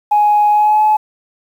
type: tone with pitch glide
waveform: sine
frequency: 835 to 855 Hz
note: G#5 to A5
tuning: +9 to -50 cents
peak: -7 dBFS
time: 0.11-0.97 s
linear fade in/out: 10 ms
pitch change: +41 cents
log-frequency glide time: 0.5-0.82 s
effects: tanh soft clip ceiling -4 dBFS + 7-bit